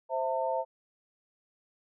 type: chord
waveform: sine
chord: A minor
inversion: first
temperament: equal with one note detuned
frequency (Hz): 523.3 / 659.3 / 902.1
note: C5 / E5 / A5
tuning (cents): 0 / 0 / +43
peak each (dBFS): -32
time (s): 0.09-0.65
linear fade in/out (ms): 50
effects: none